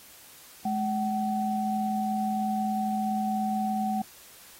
sine tone pair together, 212.1 / 756 Hz, G#3 / F#5, +37 / +37 cents, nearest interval octave + minor seventh, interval 2200 cents, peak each -28 dBFS, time 0.65-4.02 s, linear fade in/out 5 ms, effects white hiss -51 dBFS RMS until 4.59 s + AAC 48 kbps

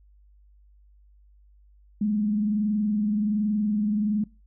sine tone with frequency modulation, 210 Hz, G#3, 19 cents sharp, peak -21 dBFS, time 2.01-4.24 s, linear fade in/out 5 ms, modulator 21.3 Hz, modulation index 0.39, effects noise-tail reverb RT60 0.3 s tail -23 dB re dry + added 50 Hz sine -53 dBFS peak until 4.46 s

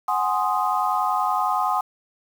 sine chord, Ab dominant seventh, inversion third, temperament equal, 740 / 830.6 / 1046.5 / 1244.5 Hz, Gb5 / Ab5 / C6 / Eb6, 0 / 0 / 0 / 0 cents, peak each -25 dBFS, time 0.08-1.81 s, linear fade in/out 5 ms, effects 7-bit

